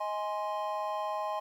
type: chord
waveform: triangle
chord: Ab major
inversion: second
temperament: equal with one note detuned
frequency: 628.4 / 830.6 / 1046.5 Hz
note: Eb5 / Ab5 / C6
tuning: +17 / 0 / 0 cents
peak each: -34 dBFS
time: 0-1.4 s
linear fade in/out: 10 ms
effects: 11-bit